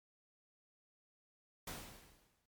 pink noise with exponential decay, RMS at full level -43 dBFS, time 1.67-2.46 s, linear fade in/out 5 ms, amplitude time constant 170 ms, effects MP3 96 kbps

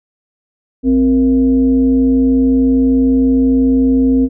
sine tone with frequency modulation, 261.6 Hz, C4, in tune, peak -8 dBFS, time 0.83-4.29 s, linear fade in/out 50 ms, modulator 205 Hz, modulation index 0.49, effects none

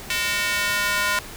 square tone with high-pass filter sweep, 204.6 Hz, G#3, 26 cents flat, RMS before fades -23 dBFS, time 0.1-1.19 s, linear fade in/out 2 ms, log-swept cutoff 2200 to 1300 Hz, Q 1.6, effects pink hiss -38 dBFS RMS until 1.36 s

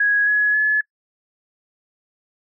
sine tone with pitch steps, 1661.2 / 1686.3 / 1711.9 Hz, G#6 / G#6 / A6, 0 / +26 / -48 cents, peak -14 dBFS, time 0-0.81 s, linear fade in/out 5 ms, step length 270 ms, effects noise-tail reverb RT60 0.1 s tail -25 dB re dry

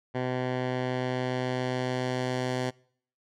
10% pulse tone with low-pass filter sweep, 127.1 Hz, C3, 50 cents flat, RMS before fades -30 dBFS, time 0.14-2.71 s, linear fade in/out 20 ms, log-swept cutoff 2300 to 7000 Hz, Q 0.73, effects noise-tail reverb RT60 0.6 s tail -25 dB re dry

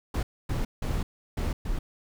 brown noise bursts at uneven times, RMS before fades -28 dBFS, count 5, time 0.14-0.23 / 0.49-0.65 / 0.82-1.03 / 1.37-1.53 / 1.65-1.79 s, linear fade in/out 5 ms, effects none

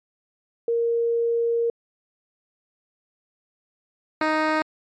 sine / 10% pulse tone pair in turn, 466.2 / 311.2 Hz, A#4 / D#4, 0 / 0 cents, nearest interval perfect fifth, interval 700 cents, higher first, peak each -19 / -11 dBFS, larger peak second, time 0.68-1.7 / 4.21-4.62 s, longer first, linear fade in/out 2 ms, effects low-pass 3000 Hz 12 dB/octave + MP3 64 kbps

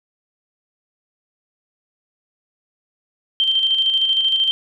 sine tone with tremolo, 3136 Hz, G7, in tune, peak -13 dBFS, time 3.4-4.51 s, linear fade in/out 0 ms, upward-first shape square, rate 13 Hz, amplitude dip 40%, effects none

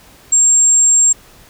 sine tone, 7459 Hz, A#8, in tune, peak -5 dBFS, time 0.32-1.13 s, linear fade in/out 10 ms, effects tanh soft clip ceiling -6 dBFS + pink hiss -44 dBFS RMS until 1.49 s

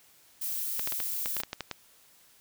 violet noise, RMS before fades -33 dBFS, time 0.41-1.42 s, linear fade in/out 10 ms
clicks, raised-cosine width 0.2 ms, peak -16 dBFS, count 11, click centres 0.795 / 0.874 / 0.923 / 1.002 / 1.259 / 1.367 / 1.402 / 1.435 / 1.531 / 1.607 / 1.713 s
effects white hiss -60 dBFS RMS until 2.4 s

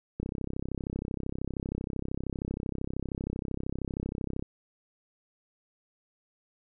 click train, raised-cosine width 3 ms, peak -20 dBFS, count 140, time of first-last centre 0.2-4.425 s, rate 32.9 Hz, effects none

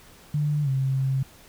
sine tone with pitch glide, 148.4 to 133.75 Hz, D3 to C3, +18 to +38 cents, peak -21 dBFS, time 0.34-1.23 s, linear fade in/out 5 ms, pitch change -180 cents, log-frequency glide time 0.63-0.69 s, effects pink hiss -51 dBFS RMS until 1.48 s

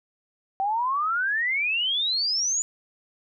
sine exponential sweep, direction up, 761 to 7040 Hz, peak -22 dBFS, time 0.6-2.62 s, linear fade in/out 0 ms, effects none

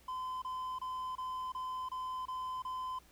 triangle tone bursts, 1023 Hz, C6, 39 cents flat, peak -35 dBFS, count 8, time 0.08-2.989 s, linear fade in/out 5 ms, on 340 ms, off 27 ms, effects added 60 Hz sine -64 dBFS peak until 3.11 s + pink hiss -64 dBFS RMS until 3.11 s

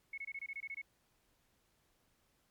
sine tone bursts, 2196 Hz, C#7, 17 cents flat, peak -40 dBFS, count 10, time 0.13-0.817 s, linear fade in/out 5 ms, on 48 ms, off 23 ms, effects pink hiss -75 dBFS RMS until 2.5 s + MP3 96 kbps

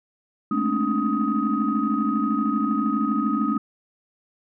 sine tone cluster, 210.6 / 223.3 / 270.1 / 297.3 / 1256 Hz, G#3 / A3 / C#4 / D4 / D#6, +24 / +26 / -45 / +21 / +16 cents, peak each -26 dBFS, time 0.51-3.58 s, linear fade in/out 5 ms, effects tanh soft clip ceiling -10 dBFS

